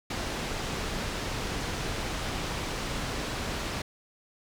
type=low-pass noise; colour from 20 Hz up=pink; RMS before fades=-33 dBFS; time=0.1-3.82 s; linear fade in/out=5 ms; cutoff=6100 Hz; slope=12 dB/octave; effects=none